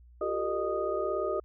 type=tone cluster; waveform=sine; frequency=357 / 393.5 / 455.1 / 611 / 1241 Hz; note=F4 / G4 / A#4 / D#5 / D#6; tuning=+38 / +7 / -42 / -32 / -5 cents; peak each=-37 / -33 / -36 / -32 / -36 dBFS; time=0.21-1.4 s; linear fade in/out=5 ms; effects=added 60 Hz sine -52 dBFS peak until 1.44 s